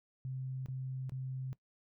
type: tone bursts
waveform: sine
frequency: 130.81 Hz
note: C3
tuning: in tune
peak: -37 dBFS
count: 3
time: 0.25-1.53 s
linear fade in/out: 0 ms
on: 410 ms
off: 25 ms
effects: noise-tail reverb RT60 0.1 s tail -19 dB re dry